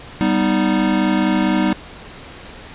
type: chord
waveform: square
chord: G augmented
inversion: none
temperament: equal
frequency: 196 / 246.9 / 311.1 Hz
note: G3 / B3 / D#4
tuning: 0 / 0 / 0 cents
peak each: -19 / -21 / -19 dBFS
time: 0.21-1.73 s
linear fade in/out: 0 ms
effects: pink hiss -37 dBFS RMS until 2.74 s + resampled to 8000 Hz